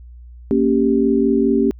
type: chord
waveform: sine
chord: G diminished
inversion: first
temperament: equal with one note detuned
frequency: 232.4 / 277.2 / 392 Hz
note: Bb3 / Db4 / G4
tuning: -5 / 0 / 0 cents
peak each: -17 dBFS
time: 0.51-1.71 s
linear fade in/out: 0 ms
effects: added 60 Hz sine -36 dBFS peak until 1.79 s